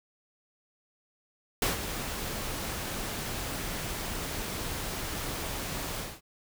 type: noise with ADSR envelope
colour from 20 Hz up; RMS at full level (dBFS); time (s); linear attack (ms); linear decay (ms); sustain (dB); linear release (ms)
pink; -25; 1.62-6.21; 3; 140; -10; 220
effects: none